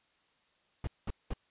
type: noise bursts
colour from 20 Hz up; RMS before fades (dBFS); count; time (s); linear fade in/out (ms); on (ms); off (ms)
brown; -34; 3; 0.84-1.336; 2; 32; 200
effects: white hiss -71 dBFS RMS until 1.5 s + resampled to 8000 Hz